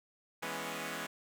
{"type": "chord", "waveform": "5% pulse", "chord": "C# minor seventh", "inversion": "first", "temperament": "equal", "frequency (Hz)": [164.81, 207.7, 246.9, 277.2], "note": ["E3", "G#3", "B3", "C#4"], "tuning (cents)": [0, 0, 0, 0], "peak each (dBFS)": -32, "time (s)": [0.42, 1.07], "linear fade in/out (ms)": 10, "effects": []}